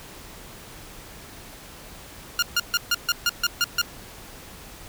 15% pulse tone bursts, 1410 Hz, F6, 16 cents sharp, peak -12 dBFS, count 9, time 2.39-3.816 s, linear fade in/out 2 ms, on 34 ms, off 140 ms, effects pink hiss -43 dBFS RMS until 4.88 s

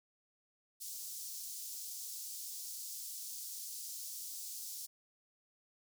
pink high-pass noise, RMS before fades -45 dBFS, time 0.8-4.87 s, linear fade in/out 20 ms, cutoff 5200 Hz, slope 24 dB/octave, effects none

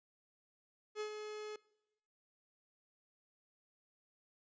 45% pulse tone with ADSR envelope, 424.9 Hz, G#4, 40 cents sharp, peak -37 dBFS, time 0.95-1.56 s, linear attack 54 ms, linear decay 91 ms, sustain -6 dB, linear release 3 ms, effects noise-tail reverb RT60 0.9 s tail -22 dB re dry + resampled to 16000 Hz

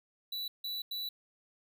square tone bursts at uneven times, 3951 Hz, B7, in tune, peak -36 dBFS, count 3, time 0.32-0.48 / 0.64-0.82 / 0.91-1.09 s, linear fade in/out 5 ms, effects none

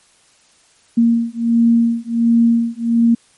sine beating tone pair, 231.7 / 233.1 Hz, A#3 / A#3, -10 / 0 cents, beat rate 1.4 Hz, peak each -14 dBFS, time 0.97-3.15 s, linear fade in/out 10 ms, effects white hiss -53 dBFS RMS until 3.37 s + MP3 48 kbps

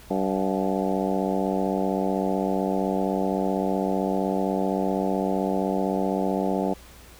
harmonic tone with a mistuned harmonic, 95.7 Hz, G2, 41 cents flat, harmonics 2 / 3 / 4 / 5 / 6 / 7 / 8 / 9, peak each -27 / -29 / -30 / -31 / -32 / -32 / -33 / -34 dBFS, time 0.1-6.74 s, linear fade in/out 10 ms, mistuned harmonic 8, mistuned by -64 cents, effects added 60 Hz sine -49 dBFS peak until 7.19 s + pink hiss -49 dBFS RMS until 7.19 s

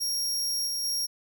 sawtooth tone with level steps, 5588 Hz, F8, in tune, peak -24 / -26 / -24 dBFS, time 0-1.07 s, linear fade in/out 20 ms, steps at 0.66 / 0.83 s, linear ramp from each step 20 ms, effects none

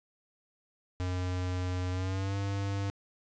square tone with pitch glide, 91 to 99.24 Hz, F#2 to G2, -28 to +22 cents, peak -31 dBFS, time 1-2.9 s, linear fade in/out 0 ms, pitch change +150 cents, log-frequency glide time 1.91-2.36 s, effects resampled to 16000 Hz + 11-bit

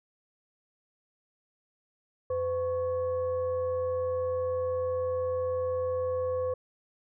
sine tone with frequency modulation, 508 Hz, B4, 49 cents sharp, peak -27 dBFS, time 2.3-6.54 s, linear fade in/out 5 ms, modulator 598 Hz, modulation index 0.44, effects none

